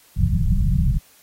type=low-pass noise; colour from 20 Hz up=pink; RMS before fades=-18 dBFS; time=0.16-0.99 s; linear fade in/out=20 ms; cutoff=190 Hz; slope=96 dB/octave; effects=white hiss -53 dBFS RMS until 1.22 s + AAC 48 kbps